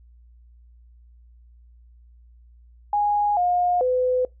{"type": "tone with pitch steps", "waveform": "sine", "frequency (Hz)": [826, 713, 505], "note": ["G#5", "F5", "B4"], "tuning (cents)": [-10, 36, 39], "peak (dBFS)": -18, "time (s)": [2.93, 4.25], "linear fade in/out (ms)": 2, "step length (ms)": 440, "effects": ["noise-tail reverb RT60 0.2 s tail -23 dB re dry", "added 59 Hz sine -48 dBFS peak until 4.4 s"]}